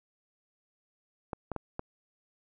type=clicks; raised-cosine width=1 ms; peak=-20 dBFS; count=4; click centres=1.332 / 1.517 / 1.563 / 1.794 s; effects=none